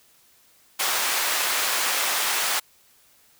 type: high-pass noise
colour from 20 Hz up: pink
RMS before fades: -24 dBFS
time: 0.79-2.6 s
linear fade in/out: 10 ms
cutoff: 930 Hz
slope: 12 dB/octave
effects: white hiss -58 dBFS RMS until 3.39 s